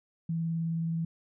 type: tone with vibrato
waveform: sine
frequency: 164.81 Hz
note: E3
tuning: in tune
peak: -28 dBFS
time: 0.29-1.05 s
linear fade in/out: 5 ms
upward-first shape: sine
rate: 19 Hz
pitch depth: 14 cents each way
effects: none